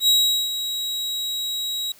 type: tone with ADSR envelope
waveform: 40% pulse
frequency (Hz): 3840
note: B7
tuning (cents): -49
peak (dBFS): -12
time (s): 0-1.92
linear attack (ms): 78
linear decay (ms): 410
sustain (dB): -11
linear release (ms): 3
effects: white hiss -51 dBFS RMS until 1.99 s